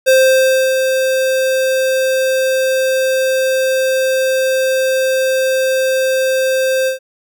square tone with ADSR envelope, 524 Hz, C5, 2 cents sharp, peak -7 dBFS, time 0.06-6.99 s, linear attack 24 ms, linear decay 650 ms, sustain -6 dB, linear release 120 ms, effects none

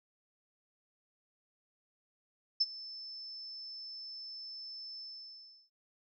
sine tone with ADSR envelope, 5274 Hz, E8, in tune, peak -23 dBFS, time 2.6-5.7 s, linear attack 12 ms, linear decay 36 ms, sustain -20 dB, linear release 700 ms, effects none

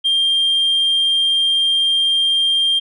sine tone, 3192 Hz, G7, 31 cents sharp, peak -11 dBFS, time 0.04-2.8 s, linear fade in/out 20 ms, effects tanh soft clip ceiling -11 dBFS

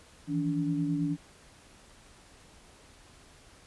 sine tone cluster, 161.9 / 171.1 / 287.1 Hz, E3 / F3 / D4, -31 / -35 / -39 cents, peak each -31 / -37 / -29 dBFS, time 0.27-1.17 s, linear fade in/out 50 ms, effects pink hiss -56 dBFS RMS until 3.66 s + resampled to 24000 Hz

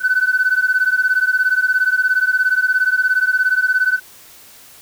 sine beating tone pair, 1500 / 1517 Hz, F#6 / F#6, +23 / +43 cents, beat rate 17 Hz, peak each -15 dBFS, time 0-4 s, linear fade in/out 50 ms, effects tanh soft clip ceiling -7 dBFS + white hiss -43 dBFS RMS until 4.81 s

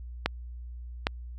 clicks, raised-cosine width 0.3 ms, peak -8 dBFS, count 2, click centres 0.26 / 1.069 s, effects added 60 Hz sine -38 dBFS peak until 1.38 s

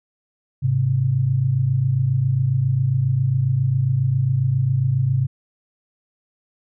sine tone pair together, 105.3 / 132.67 Hz, G#2 / C3, +24 / +24 cents, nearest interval major third, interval 400 cents, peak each -22 / -17 dBFS, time 0.62-5.27 s, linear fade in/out 20 ms, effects none

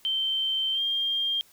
sine tone with pitch glide, 3114 to 3202 Hz, G7 to G7, -12 to +36 cents, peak -24 dBFS, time 0.05-1.41 s, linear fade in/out 0 ms, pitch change +48 cents, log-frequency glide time 0.73-0.81 s, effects white hiss -58 dBFS RMS until 1.52 s

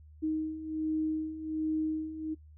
sine beating tone pair, 312 / 313.3 Hz, D#4 / D#4, +5 / +12 cents, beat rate 1.3 Hz, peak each -36 / -31 dBFS, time 0.22-2.35 s, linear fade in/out 20 ms, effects noise-tail reverb RT60 0.1 s tail -21 dB re dry + added 76 Hz sine -51 dBFS peak until 2.57 s

